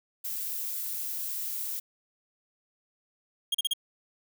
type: noise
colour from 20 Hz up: violet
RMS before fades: -34 dBFS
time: 0.24-1.8 s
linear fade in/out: 10 ms
type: tone bursts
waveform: 45% pulse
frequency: 3250 Hz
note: G#7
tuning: 38 cents flat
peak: -24 dBFS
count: 4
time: 3.52-3.735 s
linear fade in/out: 5 ms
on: 26 ms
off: 37 ms
effects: none